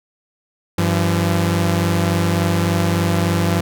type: tone pair together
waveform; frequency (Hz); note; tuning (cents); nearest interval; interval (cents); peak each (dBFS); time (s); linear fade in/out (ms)
sawtooth; 96.64 / 169.8; G2 / F3; -24 / -48; minor seventh; 976; -14; 0.78-3.61; 5
effects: none